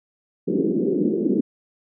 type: band-pass noise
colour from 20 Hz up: white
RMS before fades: -21 dBFS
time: 0.47-1.41 s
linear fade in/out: 10 ms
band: 180 to 410 Hz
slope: 48 dB/octave
effects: none